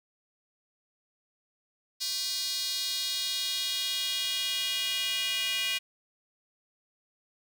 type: tone with high-pass filter sweep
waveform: square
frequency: 220.9 Hz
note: A3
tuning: 7 cents sharp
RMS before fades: -31 dBFS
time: 2-5.79 s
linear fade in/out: 20 ms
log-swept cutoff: 4500 to 2700 Hz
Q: 3.4
effects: none